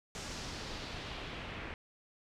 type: noise with low-pass filter sweep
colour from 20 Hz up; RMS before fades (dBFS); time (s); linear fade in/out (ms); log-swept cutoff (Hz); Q
pink; -43; 0.15-1.74; 0; 6800 to 2300; 1.6
effects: none